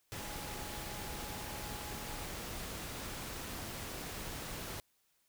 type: tone in noise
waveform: sine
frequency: 837 Hz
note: G#5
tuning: 13 cents sharp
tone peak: -51 dBFS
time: 0.19-2.24 s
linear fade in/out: 0 ms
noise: pink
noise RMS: -43 dBFS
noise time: 0.12-4.8 s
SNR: -11 dB
effects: white hiss -75 dBFS RMS until 5.28 s